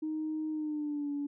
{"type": "tone with pitch glide", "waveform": "sine", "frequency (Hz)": [311.1, 286.9], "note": ["D#4", "D4"], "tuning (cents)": [0, -40], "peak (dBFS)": -31, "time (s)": [0.02, 1.27], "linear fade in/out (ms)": 10, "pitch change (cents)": -140, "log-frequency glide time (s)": [0.5, 1.11], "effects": ["tanh soft clip ceiling -27 dBFS"]}